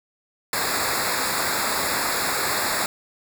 pink noise with comb filter, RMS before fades -24 dBFS, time 0.53-2.86 s, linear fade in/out 2 ms, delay 0.33 ms, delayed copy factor -1, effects none

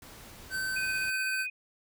pink noise, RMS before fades -49 dBFS, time 0.02-1.1 s, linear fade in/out 2 ms
square tone, 1538 Hz, G6, 33 cents flat, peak -31 dBFS, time 0.5-1.47 s, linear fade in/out 50 ms
sine tone with tremolo, 2494 Hz, D#7, 3 cents sharp, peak -31 dBFS, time 0.76-1.5 s, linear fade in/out 5 ms, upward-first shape sine, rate 16 Hz, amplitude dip 45%
effects none

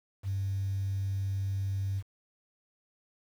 sine tone, 97.7 Hz, G2, 5 cents flat, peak -28 dBFS, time 0.23-2.03 s, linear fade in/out 50 ms, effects tanh soft clip ceiling -25 dBFS + 9-bit

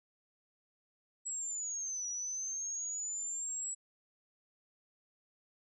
sine linear two-way sweep, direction down then up, 7800 to 5800 to 7800 Hz, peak -36 dBFS, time 1.25-3.75 s, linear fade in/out 20 ms, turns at 2.08 s, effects none

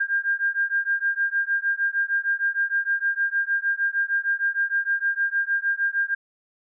sine beating tone pair, 1600 / 1606.5 Hz, G6 / G6, +35 / +42 cents, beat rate 6.5 Hz, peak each -24 dBFS, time 0-6.15 s, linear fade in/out 10 ms, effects none

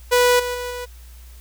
sawtooth tone with level steps, 491.6 Hz, B4, 8 cents flat, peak -9 / -19 / -22 / -24 dBFS, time 0.11-0.86 s, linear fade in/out 20 ms, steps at 0.39 / 0.54 / 0.7 s, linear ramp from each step 10 ms, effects added 60 Hz sine -39 dBFS peak until 1.4 s + white hiss -51 dBFS RMS until 1.4 s

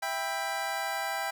25% pulse chord, E minor, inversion none, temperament just, 659.3 / 791.1 / 988.9 Hz, E5 / G5 / B5, 0 / +16 / +2 cents, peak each -33 / -29 / -35 dBFS, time 0.02-1.31 s, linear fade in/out 10 ms, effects none

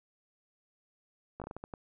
slowing click train, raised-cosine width 1 ms, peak -27 dBFS, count 8, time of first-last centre 1.4-1.738 s, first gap 17 ms, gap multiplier 1.34, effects none

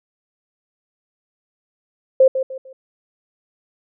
sine tone with echo, 526 Hz, C5, 9 cents sharp, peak -7 dBFS, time 2.2-2.28 s, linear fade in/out 5 ms, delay 150 ms, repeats 3, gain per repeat -10 dB, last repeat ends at 2.73 s, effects none

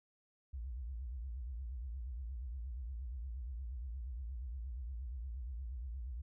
sine tone with vibrato, 61.7 Hz, B1, 1 cent flat, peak -40 dBFS, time 0.53-6.22 s, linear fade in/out 10 ms, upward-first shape triangle, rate 8.5 Hz, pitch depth 240 cents each way, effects none

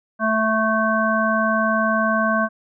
harmonic tone, 220 Hz, A3, in tune, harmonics 1 / 3 / 5 / 7, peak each -22 / -22 / -22 / -22 dBFS, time 0.19-2.49 s, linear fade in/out 50 ms, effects none

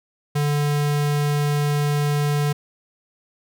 square tone, 146.3 Hz, D3, 6 cents flat, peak -19 dBFS, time 0.35-2.53 s, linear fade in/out 10 ms, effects none

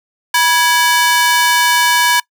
sawtooth ring-modulated tone, 1318.5 Hz, E6, in tune, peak -3 dBFS, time 0.34-2.2 s, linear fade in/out 5 ms, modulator 346 Hz, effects noise-tail reverb RT60 0.1 s tail -23 dB re dry

